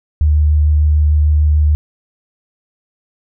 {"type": "tone with vibrato", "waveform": "sine", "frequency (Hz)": 75.4, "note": "D2", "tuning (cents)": 46, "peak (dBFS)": -8, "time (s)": [0.21, 1.75], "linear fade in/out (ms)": 0, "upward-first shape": "triangle", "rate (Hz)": 6.7, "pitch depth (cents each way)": 14, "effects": []}